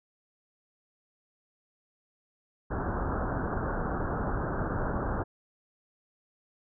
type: low-pass noise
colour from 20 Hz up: pink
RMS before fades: -31 dBFS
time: 2.7-5.24 s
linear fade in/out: 20 ms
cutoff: 1600 Hz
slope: 96 dB/octave
effects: none